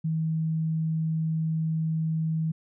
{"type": "tone", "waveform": "sine", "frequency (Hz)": 160, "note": "D#3", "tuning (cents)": 49, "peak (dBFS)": -24, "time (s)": [0.04, 2.52], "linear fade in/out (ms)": 10, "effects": []}